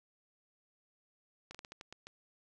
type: slowing click train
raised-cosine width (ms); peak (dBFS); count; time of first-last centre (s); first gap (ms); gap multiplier
0.2; -30; 8; 1.51-2.07; 36; 1.26
effects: none